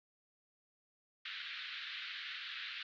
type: band-pass noise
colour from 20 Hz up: white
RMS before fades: -45 dBFS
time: 1.25-2.83 s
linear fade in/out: 5 ms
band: 1400 to 4000 Hz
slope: 48 dB/octave
effects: none